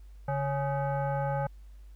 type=tone with frequency modulation; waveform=sine; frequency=141.1 Hz; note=C#3; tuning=31 cents sharp; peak=-27 dBFS; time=0.28-1.47 s; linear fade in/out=5 ms; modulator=696 Hz; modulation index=1.2; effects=added 50 Hz sine -46 dBFS peak until 1.95 s + pink hiss -69 dBFS RMS until 1.95 s